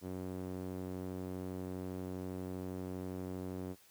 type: tone with band-pass filter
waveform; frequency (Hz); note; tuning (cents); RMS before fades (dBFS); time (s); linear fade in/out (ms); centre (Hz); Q
sawtooth; 92.5; F#2; 0; -42; 0.01-3.76; 50; 320; 1.1
effects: white hiss -64 dBFS RMS until 3.9 s